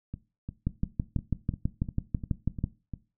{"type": "two click trains", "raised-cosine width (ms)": 5, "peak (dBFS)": [-23, -14], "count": [9, 13], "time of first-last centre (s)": [[0.14, 2.937], [0.67, 2.64]], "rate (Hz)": [2.86, 6.09], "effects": ["noise-tail reverb RT60 0.3 s tail -17 dB re dry"]}